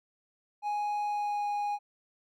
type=tone with pitch glide; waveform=triangle; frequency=830.6 to 823.9 Hz; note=G#5 to G#5; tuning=0 to -14 cents; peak=-27 dBFS; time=0.62-1.79 s; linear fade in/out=50 ms; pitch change=-14 cents; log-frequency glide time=1.06-1.46 s; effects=none